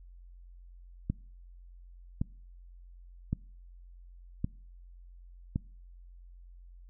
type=click train; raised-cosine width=5 ms; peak=-17 dBFS; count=5; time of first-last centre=1.1-5.559 s; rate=0.897 Hz; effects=noise-tail reverb RT60 0.5 s tail -25 dB re dry + added 44 Hz sine -49 dBFS peak until 6.89 s